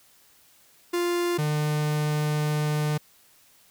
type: tone pair in turn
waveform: 45% pulse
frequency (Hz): 349.2 / 150.6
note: F4 / D3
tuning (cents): 0 / +44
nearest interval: octave + minor third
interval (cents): 1456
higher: first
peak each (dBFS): -23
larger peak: neither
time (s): 0.93-1.38 / 1.38-2.98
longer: second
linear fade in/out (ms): 10
effects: white hiss -58 dBFS RMS until 3.7 s